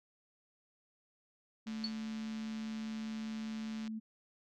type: tone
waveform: sine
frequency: 220 Hz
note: A3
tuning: in tune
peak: -38 dBFS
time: 1.66-4 s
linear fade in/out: 20 ms
type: click train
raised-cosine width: 0.2 ms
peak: -34 dBFS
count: 321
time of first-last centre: 1.67-3.877 s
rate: 145 Hz
type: tone with exponential decay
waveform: sine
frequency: 4435 Hz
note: C#8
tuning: in tune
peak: -31 dBFS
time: 1.84-1.94 s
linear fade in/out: 2 ms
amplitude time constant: 20 ms
effects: none